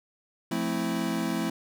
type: chord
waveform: square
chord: F major seventh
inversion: none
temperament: equal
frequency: 174.61 / 220 / 261.6 / 329.6 Hz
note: F3 / A3 / C4 / E4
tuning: 0 / 0 / 0 / 0 cents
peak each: -34 / -32 / -34 / -33 dBFS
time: 0.51-1.5 s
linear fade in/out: 5 ms
effects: none